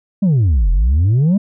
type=exponential two-way sweep; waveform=sine; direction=down then up; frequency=211.1 to 41.2 to 211.1 Hz; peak=-7 dBFS; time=0.22-1.38 s; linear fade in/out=10 ms; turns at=0.71 s; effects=tanh soft clip ceiling -9 dBFS